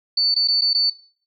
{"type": "tone with dropouts", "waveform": "sine", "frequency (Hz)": 4500, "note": "C#8", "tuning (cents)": 25, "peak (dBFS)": -15, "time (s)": [0.17, 0.9], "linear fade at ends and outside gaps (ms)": 5, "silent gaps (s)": [[0.344, 0.362], [0.476, 0.483], [0.611, 0.618], [0.733, 0.747]], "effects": ["noise-tail reverb RT60 0.5 s tail -21 dB re dry"]}